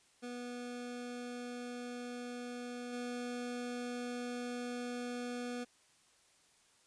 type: tone with level steps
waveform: 25% pulse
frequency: 244.2 Hz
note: B3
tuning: 19 cents flat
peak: -38 / -35 dBFS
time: 0.22-5.65 s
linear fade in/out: 20 ms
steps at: 2.92 s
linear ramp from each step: 20 ms
effects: white hiss -68 dBFS RMS until 6.86 s + resampled to 22050 Hz